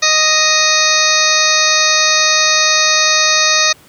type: harmonic tone with a mistuned harmonic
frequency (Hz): 622.3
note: D#5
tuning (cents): 0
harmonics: 1 / 2 / 3 / 4 / 6 / 7 / 8 / 9 / 10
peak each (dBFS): -22 / -18 / -17 / -18 / -17 / -17 / -21 / -20 / -17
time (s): 0.02-3.73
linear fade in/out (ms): 10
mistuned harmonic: 8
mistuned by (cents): -18
effects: pink hiss -45 dBFS RMS until 3.88 s + high-pass 80 Hz 12 dB/octave